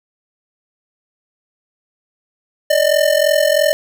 square ring-modulated tone, 602 Hz, D5, 43 cents sharp, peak -9 dBFS, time 2.7-3.73 s, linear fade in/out 0 ms, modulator 21.5 Hz, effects none

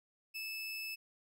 30% pulse tone, 2617 Hz, E7, 13 cents flat, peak -37 dBFS, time 0.34-0.96 s, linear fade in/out 20 ms, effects none

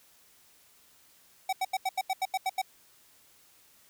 square tone bursts, 760 Hz, F#5, 46 cents sharp, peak -27 dBFS, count 10, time 1.49-2.617 s, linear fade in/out 5 ms, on 38 ms, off 83 ms, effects white hiss -61 dBFS RMS until 3.89 s

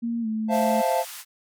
sine tone with pitch glide, 233.1 to 218.7 Hz, A#3 to A3, 0 to -10 cents, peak -24 dBFS, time 0.02-0.82 s, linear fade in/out 20 ms, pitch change -110 cents, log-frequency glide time 0.21-0.27 s
triangle chord, F major seventh, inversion second, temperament equal, 523.3 / 659.3 / 698.5 / 880 Hz, C5 / E5 / F5 / A5, 0 / 0 / 0 / 0 cents, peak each -24 dBFS, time 0.48-1.05 s, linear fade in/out 50 ms
white band-pass noise, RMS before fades -39 dBFS, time 0.5-1.25 s, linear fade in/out 50 ms, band 870 to 15000 Hz, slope 24 dB/octave
effects none

